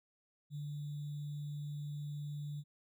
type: tone with sample-and-hold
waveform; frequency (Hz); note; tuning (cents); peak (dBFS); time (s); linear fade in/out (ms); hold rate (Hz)
sine; 146.83; D3; 0; -39; 0.5-2.64; 50; 3675
effects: none